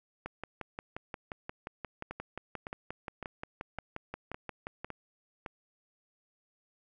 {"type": "two click trains", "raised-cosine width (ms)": 0.5, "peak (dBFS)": [-23, -24], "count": [27, 7], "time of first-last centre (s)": [[0.26, 4.846], [2.11, 5.462]], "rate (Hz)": [5.67, 1.79], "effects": []}